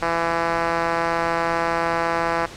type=tone with band-pass filter; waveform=5% pulse; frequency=167.4 Hz; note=E3; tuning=27 cents sharp; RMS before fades=-22 dBFS; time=0.02-2.46 s; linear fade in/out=5 ms; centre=770 Hz; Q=0.66; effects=pink hiss -38 dBFS RMS until 2.56 s + low-pass 7000 Hz 12 dB/octave